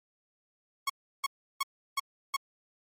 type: tone bursts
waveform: sawtooth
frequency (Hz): 1100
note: C#6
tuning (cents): -14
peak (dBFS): -23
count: 5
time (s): 0.87-2.365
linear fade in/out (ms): 5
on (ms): 27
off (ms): 340
effects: MP3 64 kbps